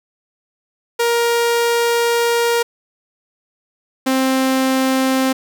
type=tone pair in turn; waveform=sawtooth; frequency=470.1 / 263.1 Hz; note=A#4 / C4; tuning=+15 / +10 cents; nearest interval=minor seventh; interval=1005 cents; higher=first; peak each=-10 dBFS; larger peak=neither; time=0.99-2.63 / 4.06-5.33 s; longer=first; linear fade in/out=10 ms; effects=none